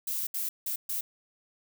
violet noise bursts at uneven times, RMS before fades -32 dBFS, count 4, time 0.07-0.27 / 0.34-0.49 / 0.66-0.76 / 0.89-1.01 s, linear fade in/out 5 ms, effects none

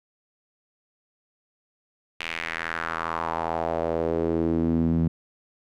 sawtooth tone with band-pass filter sweep, 82.41 Hz, E2, in tune, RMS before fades -26 dBFS, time 2.2-5.08 s, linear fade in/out 5 ms, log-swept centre 2600 to 190 Hz, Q 2.8, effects none

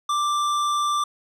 sine tone with hard clipping, 1178 Hz, D6, 5 cents sharp, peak -22 dBFS, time 0.09-1.04 s, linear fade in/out 5 ms, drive 13 dB, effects none

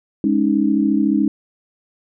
sine chord, Ab suspended fourth, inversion none, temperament equal, 207.7 / 277.2 / 311.1 Hz, Ab3 / Db4 / Eb4, 0 / 0 / 0 cents, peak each -18 dBFS, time 0.24-1.28 s, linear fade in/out 2 ms, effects none

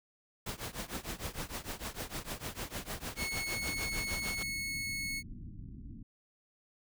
pink noise with tremolo, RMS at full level -37 dBFS, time 0.46-4.43 s, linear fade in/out 5 ms, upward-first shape triangle, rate 6.6 Hz, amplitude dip 95%
sawtooth tone, 2193 Hz, C#7, 19 cents flat, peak -32 dBFS, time 3.16-5.23 s, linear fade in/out 50 ms
pink low-pass noise, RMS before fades -46 dBFS, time 3.54-6.03 s, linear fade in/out 2 ms, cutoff 290 Hz, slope 48 dB/octave
effects none

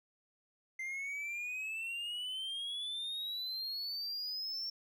triangle exponential sweep, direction up, 2077 to 5480 Hz, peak -36 dBFS, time 0.79-4.7 s, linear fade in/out 5 ms, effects none

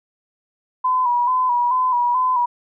sine tone with vibrato, 991 Hz, B5, 6 cents sharp, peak -15 dBFS, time 0.84-2.46 s, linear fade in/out 10 ms, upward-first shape square, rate 2.3 Hz, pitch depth 44 cents each way, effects none

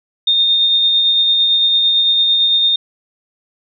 sine tone with tremolo, 3657 Hz, A#7, 34 cents flat, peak -9 dBFS, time 0.27-2.76 s, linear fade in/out 5 ms, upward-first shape sine, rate 8.9 Hz, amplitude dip 25%, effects none

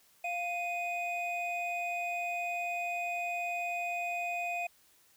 triangle tone pair together, 698.5 / 2489 Hz, F5 / D#7, 0 / 0 cents, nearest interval octave + minor seventh, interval 2200 cents, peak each -33 / -34 dBFS, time 0.24-4.67 s, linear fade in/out 5 ms, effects white hiss -65 dBFS RMS until 5.16 s

